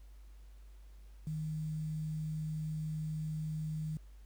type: tone with quantisation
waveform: sine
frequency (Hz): 155.56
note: D#3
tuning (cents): 0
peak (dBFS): -35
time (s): 1.27-3.97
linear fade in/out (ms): 0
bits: 10
effects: added 50 Hz sine -51 dBFS peak until 4.25 s + pink hiss -70 dBFS RMS until 4.25 s